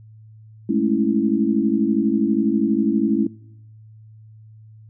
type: chord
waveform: sine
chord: A major seventh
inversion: third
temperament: equal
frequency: 207.7 / 220 / 277.2 / 329.6 Hz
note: G#3 / A3 / C#4 / E4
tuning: 0 / 0 / 0 / 0 cents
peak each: -22 dBFS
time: 0.69-3.27 s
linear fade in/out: 5 ms
effects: noise-tail reverb RT60 0.8 s tail -22 dB re dry + added 109 Hz sine -42 dBFS peak until 4.89 s